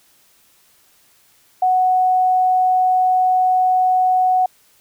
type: tone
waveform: sine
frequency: 740 Hz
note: F#5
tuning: in tune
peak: -12 dBFS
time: 1.62-4.46 s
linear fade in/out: 5 ms
effects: white hiss -55 dBFS RMS until 4.8 s